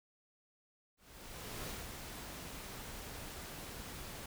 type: noise with ADSR envelope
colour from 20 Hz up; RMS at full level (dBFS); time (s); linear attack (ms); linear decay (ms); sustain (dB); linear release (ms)
pink; -43; 0.97-4.26; 700; 180; -4; 4
effects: none